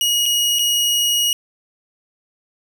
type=tone with dropouts; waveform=sawtooth; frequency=2892 Hz; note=F#7; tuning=40 cents flat; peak=-12 dBFS; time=0.01-1.33 s; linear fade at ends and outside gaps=1 ms; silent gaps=0.257-0.261 / 0.587-0.592 s; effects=none